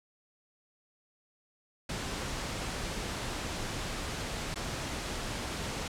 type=noise with dropouts; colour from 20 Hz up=pink; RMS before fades=-36 dBFS; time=1.89-5.88 s; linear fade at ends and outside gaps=5 ms; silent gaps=4.544-4.557 s; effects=low-pass 8000 Hz 12 dB/octave